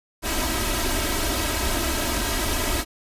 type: noise with comb filter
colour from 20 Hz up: pink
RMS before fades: -24 dBFS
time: 0.22-2.85 s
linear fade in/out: 50 ms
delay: 3.1 ms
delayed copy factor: +0.9
effects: resampled to 32000 Hz